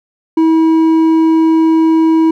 sine tone with hard clipping, 322.6 Hz, E4, 37 cents flat, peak -8 dBFS, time 0.37-2.31 s, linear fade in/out 5 ms, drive 5 dB, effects none

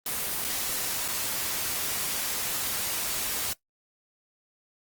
white noise with dropouts, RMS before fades -30 dBFS, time 0.06-3.53 s, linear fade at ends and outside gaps 2 ms, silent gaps 0.443-0.446 / 1.08-1.084 s, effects noise-tail reverb RT60 0.1 s tail -17 dB re dry + Opus 24 kbps

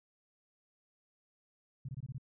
sine tone bursts, 131.3 Hz, C3, 6 cents sharp, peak -38 dBFS, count 6, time 1.85-2.182 s, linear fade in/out 5 ms, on 37 ms, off 22 ms, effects none

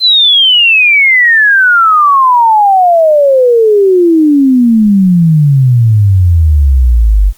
sine exponential sweep, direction down, 4120 to 46.25 Hz, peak -3 dBFS, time 0-7.33 s, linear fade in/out 50 ms, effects white hiss -45 dBFS RMS until 7.37 s + Opus 32 kbps

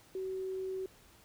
sine tone, 378 Hz, F#4, 37 cents sharp, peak -35 dBFS, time 0.15-0.86 s, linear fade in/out 2 ms, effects pink hiss -61 dBFS RMS until 1.24 s

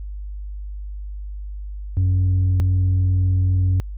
sine tone pair in turn, 92.4 / 92.4 Hz, F#2 / F#2, -2 / -2 cents, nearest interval unison, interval 0 cents, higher neither, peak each -12 dBFS, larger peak neither, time 1.97-2.6 / 2.6-3.8 s, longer second, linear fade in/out 0 ms, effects tanh soft clip ceiling -14 dBFS + added 50 Hz sine -28 dBFS peak until 3.97 s

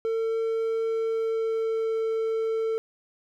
triangle tone with pitch glide, 450.4 to 446.8 Hz, A4 to A4, +40 to +27 cents, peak -22 dBFS, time 0.05-2.78 s, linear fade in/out 0 ms, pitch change -13 cents, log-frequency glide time 0.84-2 s, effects none

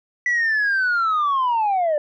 sine linear sweep, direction down, 1975.5 to 578 Hz, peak -15 dBFS, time 0.26-1.98 s, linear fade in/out 2 ms, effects tanh soft clip ceiling -15 dBFS

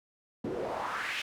pink noise with band-pass filter sweep, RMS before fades -35 dBFS, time 0.44-1.22 s, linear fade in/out 5 ms, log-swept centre 290 to 2900 Hz, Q 2.8, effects none

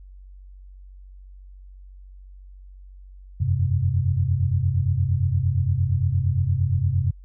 sine chord, F suspended second, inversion none, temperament equal with one note detuned, 87.31 / 95.98 / 130.81 Hz, F2 / G2 / C3, 0 / -36 / 0 cents, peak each -24 / -22 / -23 dBFS, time 3.4-7.11 s, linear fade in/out 10 ms, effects added 47 Hz sine -41 dBFS peak until 7.24 s

